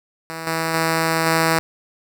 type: tone with level steps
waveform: 5% pulse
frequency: 162.7 Hz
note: E3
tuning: 22 cents flat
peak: -17 / -9 / -6 / -4 dBFS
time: 0.3-1.59 s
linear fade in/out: 0 ms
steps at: 0.47 / 0.74 / 1.26 s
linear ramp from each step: 2 ms
effects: none